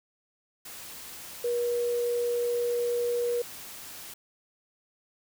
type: tone in noise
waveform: sine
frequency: 479.7 Hz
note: A#4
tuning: 50 cents sharp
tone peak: -25 dBFS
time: 1.44-3.42 s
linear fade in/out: 5 ms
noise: white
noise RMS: -43 dBFS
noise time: 0.65-4.14 s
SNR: +15 dB
effects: none